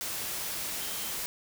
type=tone in noise; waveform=sine; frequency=3136 Hz; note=G7; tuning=in tune; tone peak=-46 dBFS; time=0.81-1.11 s; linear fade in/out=0 ms; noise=white; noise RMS=-35 dBFS; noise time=0.01-1.26 s; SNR=-14 dB; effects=none